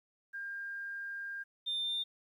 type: tone pair in turn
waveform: sine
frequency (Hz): 1603 / 3599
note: G6 / A7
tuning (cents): +38 / +38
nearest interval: octave + major second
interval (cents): 1400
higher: second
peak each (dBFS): -38 / -31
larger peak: second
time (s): 0.33-1.44 / 1.66-2.04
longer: first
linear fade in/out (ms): 20
effects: tanh soft clip ceiling -29 dBFS + 12-bit